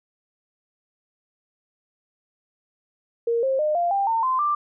sine tone with pitch steps, 466.2 / 532.4 / 608.1 / 694.5 / 793.2 / 905.9 / 1034.6 / 1181.6 Hz, A#4 / C5 / D#5 / F5 / G5 / A#5 / C6 / D6, 0 / +30 / -40 / -10 / +20 / -50 / -20 / +10 cents, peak -19 dBFS, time 3.27-4.55 s, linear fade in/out 5 ms, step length 160 ms, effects none

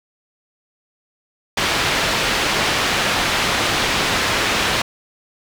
white low-pass noise, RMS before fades -19 dBFS, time 1.57-4.82 s, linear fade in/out 5 ms, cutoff 3300 Hz, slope 12 dB/octave, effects none

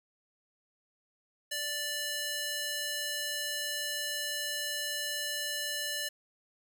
square tone with high-pass filter, 587.3 Hz, D5, in tune, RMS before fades -35 dBFS, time 1.51-6.09 s, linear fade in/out 10 ms, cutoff 2000 Hz, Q 0.65, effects none

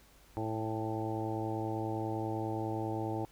harmonic tone with a mistuned harmonic, 110 Hz, A2, in tune, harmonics 1 / 2 / 3 / 4 / 5 / 6 / 7 / 8, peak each -38 / -46 / -37 / -43 / -44 / -47 / -41 / -44 dBFS, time 0.37-3.25 s, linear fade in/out 0 ms, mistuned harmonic 7, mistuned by +33 cents, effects added 50 Hz sine -62 dBFS peak until 3.31 s + pink hiss -62 dBFS RMS until 3.31 s

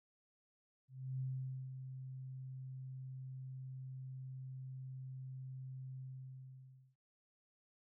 sine tone with ADSR envelope, 130.81 Hz, C3, in tune, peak -37 dBFS, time 0.88-6.96 s, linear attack 320 ms, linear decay 500 ms, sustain -8 dB, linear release 960 ms, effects none

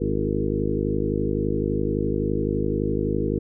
harmonic tone with a mistuned harmonic, 51.8 Hz, G#1, 4 cents flat, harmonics 1 / 2 / 3 / 4 / 5 / 6 / 7 / 8 / 9, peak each -30 / -30 / -30 / -30 / -30 / -30 / -30 / -30 / -30 dBFS, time 0-3.39 s, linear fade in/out 10 ms, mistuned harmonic 7, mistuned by -29 cents, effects none

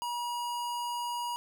square tone, 960 Hz, B5, 49 cents flat, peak -33 dBFS, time 0.02-1.36 s, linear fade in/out 0 ms, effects none

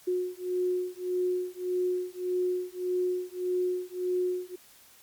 sine beating tone pair, 362.1 / 363.8 Hz, F#4 / F#4, -37 / -29 cents, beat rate 1.7 Hz, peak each -30 dBFS, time 0.07-4.56 s, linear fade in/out 10 ms, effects white hiss -56 dBFS RMS until 5.02 s + MP3 96 kbps

